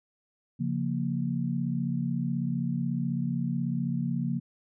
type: chord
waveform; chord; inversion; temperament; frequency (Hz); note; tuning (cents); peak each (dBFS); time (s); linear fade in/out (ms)
sine; Bb minor; first; equal; 138.59 / 174.61 / 233.1; Db3 / F3 / Bb3; 0 / 0 / 0; -31; 0.59-4.4; 20
effects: none